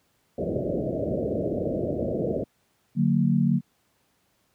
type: low-pass noise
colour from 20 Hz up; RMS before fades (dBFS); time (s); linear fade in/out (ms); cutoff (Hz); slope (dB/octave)
white; -27; 0.38-2.44; 5; 640; 96
type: chord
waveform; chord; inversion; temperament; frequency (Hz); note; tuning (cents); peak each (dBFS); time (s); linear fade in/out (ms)
sine; D augmented; none; just; 146.83 / 183.54 / 229.4; D3 / F#3 / A#3; 0 / -14 / -28; -23; 2.95-3.61; 50
effects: pink hiss -68 dBFS RMS until 4.54 s + high-pass 80 Hz 12 dB/octave